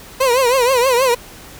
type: tone with vibrato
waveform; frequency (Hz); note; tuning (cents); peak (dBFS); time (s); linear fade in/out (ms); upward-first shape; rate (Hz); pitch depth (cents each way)
30% pulse; 505; B4; +39; -9; 0.2-1.15; 10; triangle; 6.3; 150
effects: pink hiss -38 dBFS RMS until 1.59 s